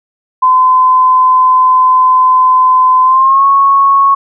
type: tone with pitch glide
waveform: sine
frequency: 1023 to 1102.8 Hz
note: C6 to C#6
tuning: -39 to -9 cents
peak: -4 dBFS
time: 0.42-4.15 s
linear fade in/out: 10 ms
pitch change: +130 cents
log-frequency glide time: 3.03-3.45 s
effects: none